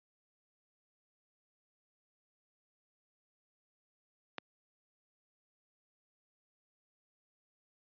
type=click; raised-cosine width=0.3 ms; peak=-21 dBFS; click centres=4.383 s; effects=high-pass 200 Hz 12 dB/octave + resampled to 11025 Hz